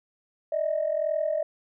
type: tone pair together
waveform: sine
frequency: 597.1 / 639 Hz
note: D5 / D#5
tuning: +29 / +46 cents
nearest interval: minor second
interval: 117 cents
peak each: -26 dBFS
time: 0.52-1.43 s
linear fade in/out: 5 ms
effects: tanh soft clip ceiling -17 dBFS